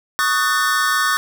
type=chord; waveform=square; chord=D# half-diminished seventh; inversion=third; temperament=just; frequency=1120.1 / 1244.5 / 1493.4 / 1792.1 Hz; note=C#6 / D#6 / F#6 / A6; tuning=+18 / 0 / +16 / +31 cents; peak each=-22 dBFS; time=0.19-1.17 s; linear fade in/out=0 ms; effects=none